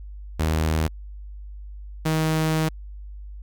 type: tone pair in turn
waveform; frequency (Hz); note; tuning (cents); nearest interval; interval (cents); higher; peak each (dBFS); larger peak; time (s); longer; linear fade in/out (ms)
sawtooth; 79 / 158; D#2 / D#3; +27 / +27; octave; 1200; second; -16; neither; 0.39-0.88 / 2.05-2.69; second; 10
effects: added 50 Hz sine -35 dBFS peak until 3.42 s